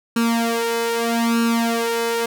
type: tone with flanger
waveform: sawtooth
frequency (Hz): 231.6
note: A#3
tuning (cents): -11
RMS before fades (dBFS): -20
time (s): 0.16-2.26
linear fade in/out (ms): 5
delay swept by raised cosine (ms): 0.73 to 2.33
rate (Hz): 0.8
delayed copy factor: +0.85
effects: none